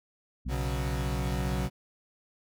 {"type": "harmonic tone", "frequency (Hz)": 61.74, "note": "B1", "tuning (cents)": 0, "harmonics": [1, 2, 3, 4], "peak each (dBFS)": [-31, -39, -38, -40], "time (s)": [0.45, 1.68], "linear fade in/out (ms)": 20}
{"type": "chord", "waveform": "35% pulse", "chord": "B suspended second", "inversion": "none", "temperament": "equal", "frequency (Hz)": [123.47, 138.59, 185], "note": ["B2", "C#3", "F#3"], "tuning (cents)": [0, 0, 0], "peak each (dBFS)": -32, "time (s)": [0.48, 1.7], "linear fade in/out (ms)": 50}
{"effects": []}